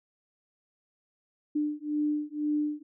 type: beating tone pair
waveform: sine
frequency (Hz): 297.5 / 299.5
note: D4 / D4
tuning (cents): +22 / +34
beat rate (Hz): 2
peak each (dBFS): -30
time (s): 1.55-2.83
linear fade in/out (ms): 10
effects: none